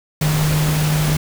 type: tone in noise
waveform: sine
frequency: 152.5 Hz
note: D#3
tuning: 34 cents flat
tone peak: -15 dBFS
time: 0.21-1.17 s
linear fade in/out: 5 ms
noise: pink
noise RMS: -23 dBFS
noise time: 0.21-1.17 s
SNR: +5 dB
effects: none